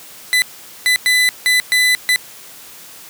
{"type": "tone bursts at uneven times", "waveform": "30% pulse", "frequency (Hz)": 2000, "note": "B6", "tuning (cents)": 21, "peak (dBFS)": -8, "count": 6, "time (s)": [[0.33, 0.42], [0.86, 0.96], [1.06, 1.29], [1.46, 1.6], [1.72, 1.95], [2.09, 2.16]], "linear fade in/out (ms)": 0, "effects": ["white hiss -38 dBFS RMS until 3.09 s", "high-pass 100 Hz 12 dB/octave"]}